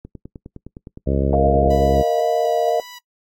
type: click train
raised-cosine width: 3 ms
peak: -22 dBFS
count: 18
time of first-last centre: 0.05-1.795 s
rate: 9.74 Hz
type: harmonic tone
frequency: 68.3 Hz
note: C#2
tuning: 25 cents flat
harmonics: 1 / 2 / 3 / 4 / 5 / 6 / 7 / 8 / 9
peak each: -20 / -23 / -25 / -26 / -27 / -28 / -28 / -29 / -30 dBFS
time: 1.06-2.03 s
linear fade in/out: 20 ms
type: chord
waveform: sine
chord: Bb suspended fourth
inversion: none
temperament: equal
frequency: 466.2 / 622.3 / 698.5 Hz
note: Bb4 / Eb5 / F5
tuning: 0 / 0 / 0 cents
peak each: -20 dBFS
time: 1.33-2.8 s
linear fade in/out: 2 ms
type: tone with vibrato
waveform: 10% pulse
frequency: 982 Hz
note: B5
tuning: 10 cents flat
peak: -28 dBFS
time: 1.7-2.99 s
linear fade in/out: 10 ms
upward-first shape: square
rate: 2 Hz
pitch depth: 8 cents each way
effects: noise-tail reverb RT60 0.1 s tail -22 dB re dry + AAC 48 kbps